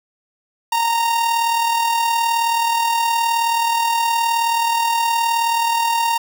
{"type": "tone with amplitude modulation", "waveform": "45% pulse", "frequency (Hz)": 926, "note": "A#5", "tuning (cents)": -12, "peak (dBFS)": -14, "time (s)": [0.72, 6.18], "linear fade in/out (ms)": 5, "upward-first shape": "sine", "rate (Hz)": 39, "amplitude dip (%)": 40, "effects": []}